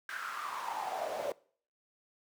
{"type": "noise with high-pass filter sweep", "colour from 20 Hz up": "brown", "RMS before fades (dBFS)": -38, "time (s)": [0.09, 1.32], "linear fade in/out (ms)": 2, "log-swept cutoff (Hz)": [1600, 530], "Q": 6.5, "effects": ["noise-tail reverb RT60 0.5 s tail -22 dB re dry"]}